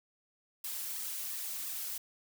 blue noise with flanger, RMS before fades -39 dBFS, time 0.64-1.98 s, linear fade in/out 5 ms, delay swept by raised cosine 1.3 to 4.9 ms, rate 2.9 Hz, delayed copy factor -1, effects none

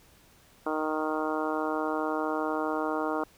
harmonic tone, 155.4 Hz, D#3, 2 cents flat, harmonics 2 / 3 / 4 / 5 / 6 / 7 / 8 / 9, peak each -32 / -34 / -35 / -36 / -37 / -37 / -38 / -39 dBFS, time 0.66-3.24 s, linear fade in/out 5 ms, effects pink hiss -59 dBFS RMS until 3.37 s

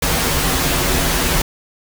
pink noise with comb filter, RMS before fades -17 dBFS, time 0.02-1.42 s, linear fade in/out 5 ms, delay 9.6 ms, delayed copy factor -0.7, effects none

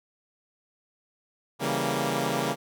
10% pulse chord, C# diminished seventh, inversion none, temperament equal, 138.59 / 164.81 / 196 / 233.1 Hz, C#3 / E3 / G3 / Bb3, 0 / 0 / 0 / 0 cents, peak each -22 / -24 / -24 / -22 dBFS, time 1.59-2.56 s, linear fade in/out 50 ms, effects none

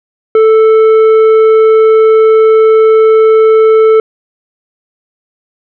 triangle tone with tanh clipping, 440 Hz, A4, in tune, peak -4 dBFS, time 0.35-4 s, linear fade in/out 2 ms, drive 12 dB, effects none

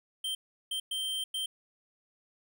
square tone bursts at uneven times, 3136 Hz, G7, in tune, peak -32 dBFS, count 4, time 0.24-0.35 / 0.71-0.8 / 0.91-1.24 / 1.34-1.46 s, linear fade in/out 5 ms, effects none

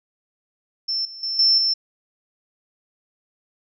sine tone with level steps, 5350 Hz, E8, 25 cents sharp, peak -21 / -35 / -23 / -13 / -17 dBFS, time 0.88-1.74 s, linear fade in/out 10 ms, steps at 1.05 / 1.23 / 1.39 / 1.58 s, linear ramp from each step 2 ms, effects none

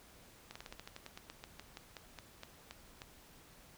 slowing click train, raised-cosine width 0.2 ms, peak -29 dBFS, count 19, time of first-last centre 0.51-3.019 s, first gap 45 ms, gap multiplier 1.12, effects pink hiss -60 dBFS RMS until 3.77 s

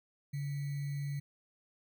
sine tone with sample-and-hold, 142.3 Hz, C#3, 46 cents sharp, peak -34 dBFS, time 0.33-1.2 s, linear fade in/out 10 ms, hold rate 2100 Hz, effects none

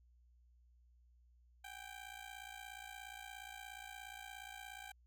15% pulse ring-modulated tone, 784 Hz, G5, in tune, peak -40 dBFS, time 1.64-4.92 s, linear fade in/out 5 ms, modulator 28.5 Hz, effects added 60 Hz sine -65 dBFS peak until 5.06 s

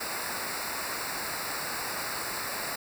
pink noise with comb filter, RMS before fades -34 dBFS, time 0-2.76 s, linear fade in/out 10 ms, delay 0.31 ms, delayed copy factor -0.95, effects none

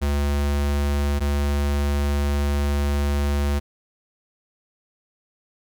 square tone pair in turn, 71.7 / 71.7 Hz, D2 / D2, -41 / -41 cents, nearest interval unison, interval 0 cents, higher neither, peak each -20 dBFS, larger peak neither, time 0.01-1.2 / 1.2-3.6 s, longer second, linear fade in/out 20 ms, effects none

